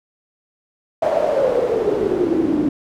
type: noise with band-pass filter sweep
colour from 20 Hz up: pink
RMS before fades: -18 dBFS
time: 1.02-2.69 s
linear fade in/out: 5 ms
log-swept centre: 670 to 280 Hz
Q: 8.9
effects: none